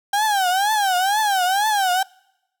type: tone with vibrato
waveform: 35% pulse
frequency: 791 Hz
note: G5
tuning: 15 cents sharp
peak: -15 dBFS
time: 0.13-2.03 s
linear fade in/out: 5 ms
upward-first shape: triangle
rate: 2.1 Hz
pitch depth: 190 cents each way
effects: noise-tail reverb RT60 0.9 s tail -26 dB re dry